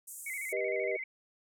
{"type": "high-pass noise", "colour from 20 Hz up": "pink", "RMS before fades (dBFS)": -42, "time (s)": [0.07, 0.53], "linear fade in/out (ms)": 10, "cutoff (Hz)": 7400, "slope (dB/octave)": 48}
{"type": "tone with vibrato", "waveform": "sine", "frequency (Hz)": 2144, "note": "C7", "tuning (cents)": 42, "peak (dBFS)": -36, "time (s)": [0.26, 1.04], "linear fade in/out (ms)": 5, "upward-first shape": "square", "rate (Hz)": 13, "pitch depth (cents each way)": 69}
{"type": "chord", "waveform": "sine", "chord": "G augmented", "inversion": "none", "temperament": "equal with one note detuned", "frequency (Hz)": [392, 485.4, 622.3], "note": ["G4", "B4", "D#5"], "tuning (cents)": [0, -30, 0], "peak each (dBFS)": -35, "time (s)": [0.52, 0.97], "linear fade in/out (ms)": 10}
{"effects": ["low-pass 12000 Hz 12 dB/octave"]}